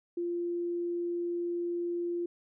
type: tone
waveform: sine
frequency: 346.5 Hz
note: F4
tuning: 14 cents flat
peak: -30 dBFS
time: 0.17-2.26 s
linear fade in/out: 5 ms
effects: none